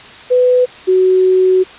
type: tone pair in turn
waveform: sine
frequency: 499.8 / 372.3 Hz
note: B4 / F#4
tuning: +21 / +11 cents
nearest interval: perfect fourth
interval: 510 cents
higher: first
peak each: -7 dBFS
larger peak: neither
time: 0.3-0.66 / 0.87-1.64 s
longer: second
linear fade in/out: 20 ms
effects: white hiss -35 dBFS RMS until 1.78 s + resampled to 8000 Hz